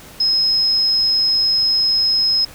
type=tone; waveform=sine; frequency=5130 Hz; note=E8; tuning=48 cents flat; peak=-13 dBFS; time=0.2-2.45 s; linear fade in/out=5 ms; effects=pink hiss -40 dBFS RMS until 2.54 s